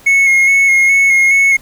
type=tone with vibrato; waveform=triangle; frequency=2177 Hz; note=C#7; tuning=32 cents flat; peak=-5 dBFS; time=0.06-1.57 s; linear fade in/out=10 ms; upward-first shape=square; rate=2.4 Hz; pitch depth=20 cents each way; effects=pink hiss -42 dBFS RMS until 1.61 s